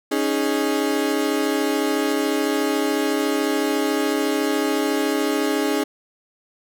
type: chord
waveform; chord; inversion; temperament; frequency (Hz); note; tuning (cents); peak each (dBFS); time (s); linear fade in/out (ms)
35% pulse; C# suspended second; none; equal; 277.2 / 311.1 / 415.3; C#4 / D#4 / G#4; 0 / 0 / 0; -22; 0.11-5.84; 10
effects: none